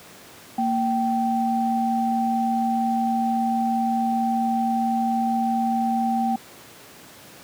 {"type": "tone pair together", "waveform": "sine", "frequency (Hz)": [231.1, 776.7], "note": ["A#3", "G5"], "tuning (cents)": [-15, -16], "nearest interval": "octave + major sixth", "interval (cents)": 2099, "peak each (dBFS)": [-22, -22], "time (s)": [0.58, 6.36], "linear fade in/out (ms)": 5, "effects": ["pink hiss -45 dBFS RMS until 7.43 s", "high-pass 150 Hz 12 dB/octave"]}